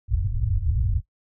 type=low-pass noise; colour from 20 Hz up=white; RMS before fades=-23 dBFS; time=0.08-1.02 s; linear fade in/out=50 ms; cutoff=110 Hz; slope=48 dB/octave; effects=noise-tail reverb RT60 0.1 s tail -18 dB re dry

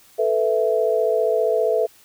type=chord; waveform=sine; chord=A suspended second; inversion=none; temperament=just; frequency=440 / 495 / 660 Hz; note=A4 / B4 / E5; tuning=0 / +4 / +2 cents; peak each=-20 / -22 / -21 dBFS; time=0.18-1.87 s; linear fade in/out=20 ms; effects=white hiss -52 dBFS RMS until 2.04 s

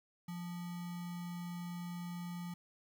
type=tone with sample-and-hold; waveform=sine; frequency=174.61 Hz; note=F3; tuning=in tune; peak=-40 dBFS; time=0.28-2.54 s; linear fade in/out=5 ms; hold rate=1050 Hz; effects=none

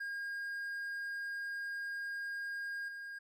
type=tone with level steps; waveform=triangle; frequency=1621 Hz; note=G#6; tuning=42 cents flat; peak=-36 / -41 dBFS; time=0-3.19 s; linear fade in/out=10 ms; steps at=2.88 s; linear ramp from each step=5 ms; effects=none

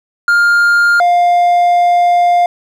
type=tone pair in turn; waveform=triangle; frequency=1406 / 703 Hz; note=F6 / F5; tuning=+11 / +11 cents; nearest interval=octave; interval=1200 cents; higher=first; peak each=-5 dBFS; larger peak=neither; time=0.28-1 / 1-2.46 s; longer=second; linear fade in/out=2 ms; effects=none

